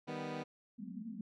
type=chord; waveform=15% pulse; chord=Eb augmented; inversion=none; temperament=equal; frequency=155.56 / 196 / 246.9 Hz; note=Eb3 / G3 / B3; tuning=0 / 0 / 0 cents; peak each=-37 / -41 / -36 dBFS; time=0.07-0.44 s; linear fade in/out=20 ms
type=band-pass noise; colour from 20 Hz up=pink; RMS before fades=-45 dBFS; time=0.78-1.21 s; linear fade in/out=2 ms; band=180 to 250 Hz; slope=96 dB/octave
effects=low-pass 4000 Hz 12 dB/octave